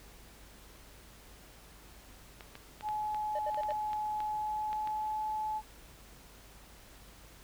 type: clicks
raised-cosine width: 0.3 ms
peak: -29 dBFS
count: 12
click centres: 2.408 / 2.554 / 2.809 / 2.888 / 3.146 / 3.545 / 3.634 / 3.707 / 3.932 / 4.204 / 4.73 / 4.874 s
type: tone with pitch glide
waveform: sine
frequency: 850 to 860.4 Hz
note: G#5 to A5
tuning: +40 to -39 cents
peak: -32 dBFS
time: 2.82-5.62 s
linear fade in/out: 50 ms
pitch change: +21 cents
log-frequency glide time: 4.23-5.3 s
type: tone bursts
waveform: triangle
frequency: 604 Hz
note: D5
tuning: 48 cents sharp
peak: -32 dBFS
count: 4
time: 3.35-3.724 s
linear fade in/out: 5 ms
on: 41 ms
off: 70 ms
effects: added 50 Hz sine -57 dBFS peak until 7.43 s + pink hiss -56 dBFS RMS until 7.43 s